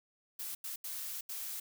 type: noise bursts at uneven times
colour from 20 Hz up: blue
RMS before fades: -41 dBFS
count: 4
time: 0.39-0.55 / 0.64-0.76 / 0.84-1.21 / 1.29-1.6 s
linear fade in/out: 5 ms
effects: none